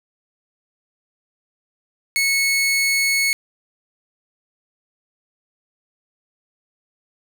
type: tone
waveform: sawtooth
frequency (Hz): 2200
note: C#7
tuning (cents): -14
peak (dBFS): -13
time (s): 2.16-3.33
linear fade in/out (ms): 0
effects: none